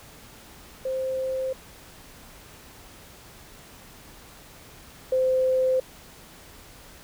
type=tone pair in turn; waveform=sine; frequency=523.3 / 517.3 Hz; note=C5 / C5; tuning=0 / -20 cents; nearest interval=unison; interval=20 cents; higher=first; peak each=-25 / -19 dBFS; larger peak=second; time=0.85-1.53 / 5.12-5.8 s; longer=neither; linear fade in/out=5 ms; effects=pink hiss -48 dBFS RMS until 7.03 s